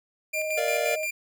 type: tone with tremolo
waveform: 45% pulse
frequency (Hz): 2387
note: D7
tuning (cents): +28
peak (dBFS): -27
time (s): 0.33-1.11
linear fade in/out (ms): 10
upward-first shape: square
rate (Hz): 5.7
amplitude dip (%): 55
type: tone with vibrato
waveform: sine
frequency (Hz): 622.3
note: D#5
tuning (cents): 0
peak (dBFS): -28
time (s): 0.33-1.07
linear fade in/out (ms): 50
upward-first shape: triangle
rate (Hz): 19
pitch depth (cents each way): 13
type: chord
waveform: square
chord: Bb major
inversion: none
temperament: just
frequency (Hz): 466.2 / 582.7 / 699.2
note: Bb4 / D5 / F5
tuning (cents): 0 / -14 / +2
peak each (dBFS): -32 / -30 / -32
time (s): 0.57-0.96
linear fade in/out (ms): 10
effects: none